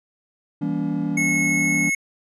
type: chord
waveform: triangle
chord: E diminished seventh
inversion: none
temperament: just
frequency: 164.81 / 197.78 / 237.3 / 284.8 Hz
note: E3 / G3 / Bb3 / Db4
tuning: 0 / +16 / +31 / +47 cents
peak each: -25 / -26 / -27 / -23 dBFS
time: 0.61-1.9 s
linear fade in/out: 10 ms
type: tone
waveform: square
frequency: 2186 Hz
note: C#7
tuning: 25 cents flat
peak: -20 dBFS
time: 1.17-1.95 s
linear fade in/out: 5 ms
effects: resampled to 24000 Hz